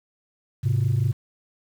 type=tone pair together; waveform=sine; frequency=105.29 / 130.81 Hz; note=G#2 / C3; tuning=+24 / 0 cents; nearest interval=major third; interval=376 cents; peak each=-20 dBFS; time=0.63-1.13 s; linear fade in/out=20 ms; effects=tanh soft clip ceiling -15 dBFS + 8-bit